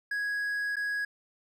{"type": "tone with dropouts", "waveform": "triangle", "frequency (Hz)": 1661.2, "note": "G#6", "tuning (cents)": 0, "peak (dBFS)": -27, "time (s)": [0.11, 1.05], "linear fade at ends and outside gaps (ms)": 5, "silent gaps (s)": [0.758, 0.766], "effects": []}